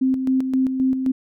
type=tone with tremolo; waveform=sine; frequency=261.6 Hz; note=C4; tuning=in tune; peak=-15 dBFS; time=0.01-1.12 s; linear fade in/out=10 ms; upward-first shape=square; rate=3.8 Hz; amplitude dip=50%; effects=none